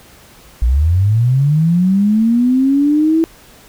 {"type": "linear sweep", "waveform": "sine", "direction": "up", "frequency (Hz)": [55, 329.6], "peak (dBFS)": -9, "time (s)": [0.62, 3.24], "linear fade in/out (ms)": 0, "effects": ["pink hiss -43 dBFS RMS until 3.68 s"]}